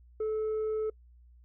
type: tone with tanh clipping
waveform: sine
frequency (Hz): 434.1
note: A4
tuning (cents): -23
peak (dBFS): -29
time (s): 0.2-0.9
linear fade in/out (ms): 5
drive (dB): 2
effects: noise-tail reverb RT60 0.1 s tail -26 dB re dry + added 60 Hz sine -54 dBFS peak until 1.44 s